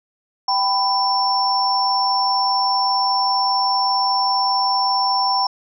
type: tone cluster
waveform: sine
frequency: 782 / 993 / 5420 Hz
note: G5 / B5 / E8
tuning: -4 / +9 / +47 cents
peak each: -20 dBFS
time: 0.48-5.47 s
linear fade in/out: 5 ms
effects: none